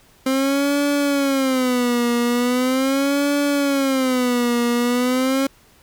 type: tone with vibrato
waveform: 30% pulse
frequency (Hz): 261.6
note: C4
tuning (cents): 0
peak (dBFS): -14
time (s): 0.26-5.47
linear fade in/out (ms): 5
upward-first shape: sine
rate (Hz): 0.4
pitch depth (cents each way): 160
effects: pink hiss -53 dBFS RMS until 5.82 s